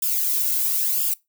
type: noise with flanger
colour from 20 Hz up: violet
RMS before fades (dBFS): -22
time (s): 0.02-1.14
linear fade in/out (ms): 5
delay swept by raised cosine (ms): 0.49 to 1.69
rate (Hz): 0.99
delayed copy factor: -0.65
effects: noise-tail reverb RT60 0.2 s tail -22 dB re dry